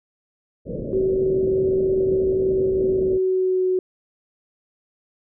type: low-pass noise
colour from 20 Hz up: white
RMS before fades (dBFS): -29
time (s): 0.65-3.19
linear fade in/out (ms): 50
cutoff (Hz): 580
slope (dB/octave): 96
type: tone with pitch glide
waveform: sine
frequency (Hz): 379.8 to 370.1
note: F#4 to F#4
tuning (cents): +45 to 0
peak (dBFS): -17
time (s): 0.93-3.79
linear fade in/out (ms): 2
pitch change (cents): -45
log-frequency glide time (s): 2.78-3.66
effects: none